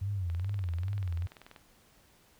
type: tone with vibrato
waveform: sine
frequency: 92.5 Hz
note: F#2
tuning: in tune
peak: -30 dBFS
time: 0.01-1.27 s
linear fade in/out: 10 ms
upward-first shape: sine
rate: 2.4 Hz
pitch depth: 170 cents each way
type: click train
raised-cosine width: 0.3 ms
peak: -33 dBFS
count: 27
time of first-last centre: 0.3-1.562 s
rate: 20.6 Hz
effects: pink hiss -63 dBFS RMS until 2.39 s